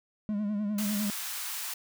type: tone with vibrato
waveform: triangle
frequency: 207.7 Hz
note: G#3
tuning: in tune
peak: -26 dBFS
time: 0.29-1.1 s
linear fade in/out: 0 ms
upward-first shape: sine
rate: 9.9 Hz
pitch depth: 56 cents each way
type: high-pass noise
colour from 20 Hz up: white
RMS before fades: -36 dBFS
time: 0.78-1.74 s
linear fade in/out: 5 ms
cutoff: 830 Hz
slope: 24 dB/octave
effects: none